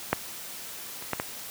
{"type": "clicks", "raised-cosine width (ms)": 0.5, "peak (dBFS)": [-6, -25, -11, -12], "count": 4, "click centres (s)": [0.13, 1.024, 1.133, 1.199], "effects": ["white hiss -40 dBFS RMS until 1.5 s", "high-pass 80 Hz 12 dB/octave"]}